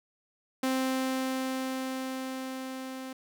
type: tone with level ramp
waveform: sawtooth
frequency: 261.6 Hz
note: C4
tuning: in tune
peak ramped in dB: -22 to -34 dBFS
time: 0.63-3.13 s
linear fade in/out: 5 ms
effects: none